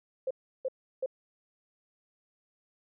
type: tone bursts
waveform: sine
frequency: 523.3 Hz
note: C5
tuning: in tune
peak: -28 dBFS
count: 3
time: 0.27-1.061 s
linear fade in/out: 5 ms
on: 37 ms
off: 340 ms
effects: none